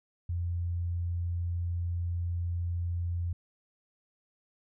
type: tone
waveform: sine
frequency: 86.6 Hz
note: F2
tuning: 14 cents flat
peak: -29 dBFS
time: 0.29-3.33 s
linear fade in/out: 5 ms
effects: none